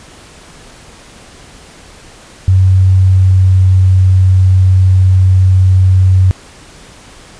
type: tone with pitch glide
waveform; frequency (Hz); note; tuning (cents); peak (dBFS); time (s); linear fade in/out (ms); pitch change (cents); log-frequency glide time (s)
sine; 94 to 93.46; F#2 to F#2; +28 to +18; -4; 2.48-6.31; 0; -10; 3.03-3.67
effects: pink hiss -37 dBFS RMS until 7.39 s + resampled to 22050 Hz